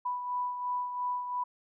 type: beating tone pair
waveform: sine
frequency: 987.8 / 990.7 Hz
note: B5 / B5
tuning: 0 / +5 cents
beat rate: 2.9 Hz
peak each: -31 / -40 dBFS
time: 0.05-1.44 s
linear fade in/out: 10 ms
effects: none